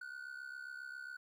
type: ring-modulated tone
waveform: triangle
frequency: 1480 Hz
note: F#6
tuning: in tune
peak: -40 dBFS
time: 0.01-1.17 s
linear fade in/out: 5 ms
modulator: 33.7 Hz
effects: 13-bit